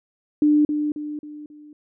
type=tone with echo; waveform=sine; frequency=298.5 Hz; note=D4; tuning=28 cents sharp; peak=-13 dBFS; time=0.42-0.65 s; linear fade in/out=2 ms; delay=270 ms; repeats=4; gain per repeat=-7 dB; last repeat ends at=1.73 s; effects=none